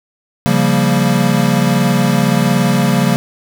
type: chord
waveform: square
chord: G half-diminished seventh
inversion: second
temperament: equal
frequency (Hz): 138.59 / 174.61 / 196 / 233.1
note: Db3 / F3 / G3 / Bb3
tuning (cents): 0 / 0 / 0 / 0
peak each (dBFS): -17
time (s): 0.46-3.16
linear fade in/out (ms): 0
effects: 7-bit